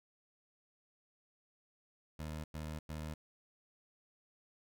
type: tone bursts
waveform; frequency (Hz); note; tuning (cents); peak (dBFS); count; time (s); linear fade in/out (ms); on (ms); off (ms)
20% pulse; 77.4; D#2; -9; -36; 3; 2.19-3.14; 5; 250; 100
effects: none